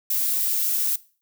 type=noise; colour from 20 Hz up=violet; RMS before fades=-23 dBFS; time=0.1-0.96 s; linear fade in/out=5 ms; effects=noise-tail reverb RT60 0.4 s tail -20 dB re dry